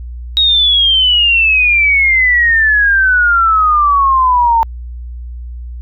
sine exponential sweep, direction down, 3801 to 900 Hz, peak -7 dBFS, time 0.37-4.63 s, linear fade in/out 0 ms, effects added 60 Hz sine -23 dBFS peak until 5.81 s

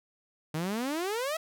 sawtooth exponential sweep, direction up, 150 to 661 Hz, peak -26 dBFS, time 0.54-1.37 s, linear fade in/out 5 ms, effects none

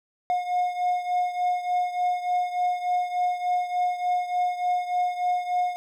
triangle beating tone pair, 718 / 721.4 Hz, F5 / F#5, +48 / -44 cents, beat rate 3.4 Hz, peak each -22 / -27 dBFS, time 0.3-5.76 s, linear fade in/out 0 ms, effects none

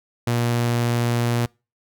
sawtooth tone, 119.1 Hz, A#2, 38 cents sharp, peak -15 dBFS, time 0.27-1.46 s, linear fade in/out 5 ms, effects noise-tail reverb RT60 0.3 s tail -26 dB re dry

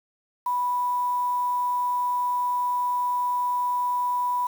sine tone with quantisation, 985 Hz, B5, 5 cents flat, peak -22 dBFS, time 0.46-4.47 s, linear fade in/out 5 ms, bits 7, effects none

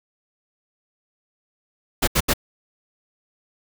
pink noise bursts, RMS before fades -18 dBFS, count 3, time 2.02-2.337 s, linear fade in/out 10 ms, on 55 ms, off 76 ms, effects none

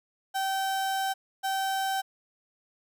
35% pulse tone pair in turn, 773 / 773 Hz, G5 / G5, -24 / -24 cents, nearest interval unison, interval 0 cents, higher neither, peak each -25 dBFS, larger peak neither, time 0.34-1.14 / 1.43-2.02 s, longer first, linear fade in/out 20 ms, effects none

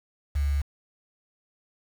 sine tone with quantisation, 70.9 Hz, C#2, 40 cents sharp, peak -22 dBFS, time 0.35-0.62 s, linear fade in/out 10 ms, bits 7, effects none

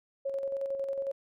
sine tone with tremolo, 548 Hz, C#5, 20 cents flat, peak -29 dBFS, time 0.25-1.12 s, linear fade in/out 10 ms, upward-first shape square, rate 11 Hz, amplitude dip 40%, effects none

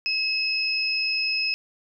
sine tone pair together, 2584 / 5122 Hz, E7 / D#8, -35 / +49 cents, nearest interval octave, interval 1184 cents, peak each -25 dBFS, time 0.06-1.54 s, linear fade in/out 0 ms, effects none

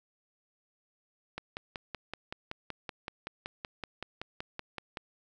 click train, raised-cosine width 0.3 ms, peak -21 dBFS, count 20, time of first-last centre 1.38-4.972 s, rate 5.29 Hz, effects none

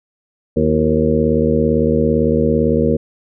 harmonic tone with a mistuned harmonic, 77.78 Hz, D#2, in tune, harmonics 1 / 2 / 3 / 4 / 5 / 6 / 7, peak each -22 / -20 / -17 / -22 / -22 / -17 / -22 dBFS, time 0.56-2.97 s, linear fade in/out 10 ms, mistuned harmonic 4, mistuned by +96 cents, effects none

